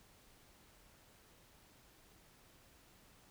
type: silence
effects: pink hiss -65 dBFS RMS until 3.3 s